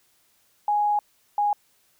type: tone pair in turn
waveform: sine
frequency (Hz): 830.6 / 824.9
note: G#5 / G#5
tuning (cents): 0 / -12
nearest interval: unison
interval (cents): 12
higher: first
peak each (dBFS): -19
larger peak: neither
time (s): 0.68-0.99 / 1.38-1.53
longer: first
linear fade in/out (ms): 2
effects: white hiss -64 dBFS RMS until 1.99 s

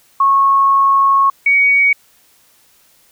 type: tone pair in turn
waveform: sine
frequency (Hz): 1097 / 2248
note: C#6 / C#7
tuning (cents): -18 / +24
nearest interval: octave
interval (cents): 1242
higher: second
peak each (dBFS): -8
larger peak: neither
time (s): 0.2-1.3 / 1.46-1.93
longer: first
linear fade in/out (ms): 5
effects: white hiss -52 dBFS RMS until 3.11 s

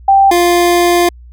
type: tone pair in turn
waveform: sine / 25% pulse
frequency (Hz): 784 / 349.2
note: G5 / F4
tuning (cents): 0 / 0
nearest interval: octave + major second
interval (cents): 1400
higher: first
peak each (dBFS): -4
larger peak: neither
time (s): 0.08-0.31 / 0.31-1.09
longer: second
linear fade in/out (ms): 5
effects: added 60 Hz sine -33 dBFS peak until 1.32 s

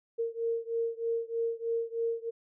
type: beating tone pair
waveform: sine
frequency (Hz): 459.3 / 462.5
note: A#4 / A#4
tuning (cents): -26 / -14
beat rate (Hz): 3.2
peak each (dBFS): -32 / -33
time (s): 0.18-2.31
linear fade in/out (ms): 20
effects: none

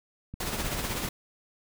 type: click train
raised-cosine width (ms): 5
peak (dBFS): -26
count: 8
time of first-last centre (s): 0.34-1.056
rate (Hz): 9.78
type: noise with tremolo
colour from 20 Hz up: pink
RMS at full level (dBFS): -30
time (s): 0.4-1.09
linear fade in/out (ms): 5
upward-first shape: triangle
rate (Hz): 16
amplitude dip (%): 50
effects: none

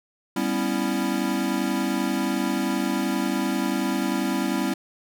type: chord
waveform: square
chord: C# half-diminished seventh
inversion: second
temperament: equal with one note detuned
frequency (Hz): 196.91 / 246.9 / 277.2 / 329.6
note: G3 / B3 / C#4 / E4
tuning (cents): +8 / 0 / 0 / 0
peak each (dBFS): -29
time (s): 0.36-4.74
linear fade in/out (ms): 5
effects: none

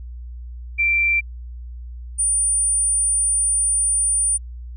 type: tone pair in turn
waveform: sine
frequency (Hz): 2352 / 9335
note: D7 / D9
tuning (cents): +2 / -12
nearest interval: 2 octaves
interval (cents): 2386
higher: second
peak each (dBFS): -15 / -16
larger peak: first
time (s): 0.78-1.21 / 2.18-4.38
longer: second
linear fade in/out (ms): 20
effects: added 60 Hz sine -31 dBFS peak until 4.76 s

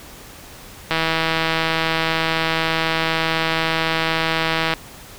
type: click train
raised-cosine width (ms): 0.3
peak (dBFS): -3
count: 621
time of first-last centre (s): 0.91-4.737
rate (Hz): 162
effects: pink hiss -40 dBFS RMS until 5.18 s

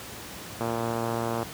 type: click train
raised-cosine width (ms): 1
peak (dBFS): -15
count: 96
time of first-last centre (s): 0.61-1.429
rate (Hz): 116
effects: pink hiss -40 dBFS RMS until 1.53 s + high-pass 80 Hz 12 dB/octave

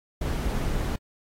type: noise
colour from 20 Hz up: brown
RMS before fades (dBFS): -27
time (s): 0.21-0.96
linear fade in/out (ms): 5
effects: AAC 48 kbps

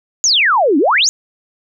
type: exponential two-way sweep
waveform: sine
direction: down then up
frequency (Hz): 7000 to 262.1 to 7000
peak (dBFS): -9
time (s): 0.24-1.09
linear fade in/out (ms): 0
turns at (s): 0.78
effects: none

